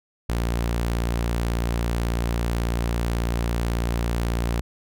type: tone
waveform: sawtooth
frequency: 58.2 Hz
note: A#1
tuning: 2 cents flat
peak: -18 dBFS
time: 0.29-4.61 s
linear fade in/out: 5 ms
effects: none